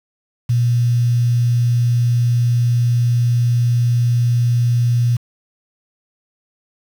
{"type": "tone with quantisation", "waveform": "sine", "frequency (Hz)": 120, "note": "B2", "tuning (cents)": -49, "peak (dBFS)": -12, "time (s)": [0.49, 5.17], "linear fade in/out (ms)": 10, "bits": 6, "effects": []}